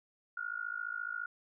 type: tone with amplitude modulation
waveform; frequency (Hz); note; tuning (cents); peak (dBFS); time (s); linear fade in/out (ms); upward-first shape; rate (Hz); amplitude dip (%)
sine; 1429; F6; +39; -32; 0.37-1.26; 5; sine; 54.5; 95
effects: none